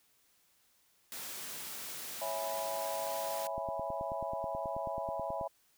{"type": "high-pass noise", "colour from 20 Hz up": "white", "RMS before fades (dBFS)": -43, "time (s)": [1.12, 3.47], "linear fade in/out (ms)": 0, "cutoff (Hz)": 130, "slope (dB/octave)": 12}
{"type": "chord", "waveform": "sine", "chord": "C# minor seventh", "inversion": "none", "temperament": "equal", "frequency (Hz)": [554.4, 659.3, 830.6, 987.8], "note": ["C#5", "E5", "G#5", "B5"], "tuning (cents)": [0, 0, 0, 0], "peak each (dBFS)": [-41, -38, -41, -42], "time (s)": [2.21, 5.48], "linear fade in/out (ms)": 10}
{"type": "click train", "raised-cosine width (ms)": 3, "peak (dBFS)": -32, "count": 18, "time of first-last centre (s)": [3.58, 5.412], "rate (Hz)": 9.28}
{"effects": ["white hiss -70 dBFS RMS until 5.77 s"]}